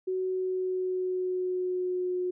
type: tone with pitch glide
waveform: sine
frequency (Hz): 372.8 to 362.4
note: F#4 to F#4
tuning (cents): +13 to -36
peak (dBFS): -27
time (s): 0.07-2.31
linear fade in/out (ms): 10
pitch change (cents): -49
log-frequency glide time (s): 0.28-2.19
effects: none